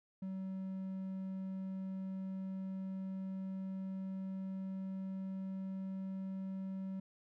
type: tone with pitch glide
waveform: triangle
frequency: 190 to 191.1 Hz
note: F#3 to G3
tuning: +46 to -44 cents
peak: -37 dBFS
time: 0.22-7 s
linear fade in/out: 5 ms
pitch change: +10 cents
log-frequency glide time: 0.71-6.35 s
effects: none